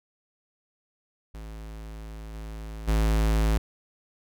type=tone with level steps; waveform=square; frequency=54 Hz; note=A1; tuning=32 cents flat; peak=-38 / -36 / -21 dBFS; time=1.34-3.58 s; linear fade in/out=5 ms; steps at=2.33 / 2.87 s; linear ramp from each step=20 ms; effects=none